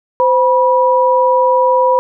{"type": "tone pair together", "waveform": "sine", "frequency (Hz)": [516, 974.1], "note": ["C5", "B5"], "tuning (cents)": [-24, -24], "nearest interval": "major seventh", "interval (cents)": 1100, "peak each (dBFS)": -11, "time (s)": [0.2, 1.99], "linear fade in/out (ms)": 0, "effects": []}